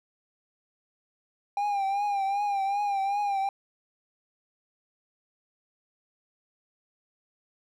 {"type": "tone with vibrato", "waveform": "triangle", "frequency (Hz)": 801, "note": "G5", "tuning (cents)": 37, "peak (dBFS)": -23, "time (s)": [1.57, 3.49], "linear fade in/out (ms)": 2, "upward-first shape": "triangle", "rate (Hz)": 2.6, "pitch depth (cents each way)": 66, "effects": []}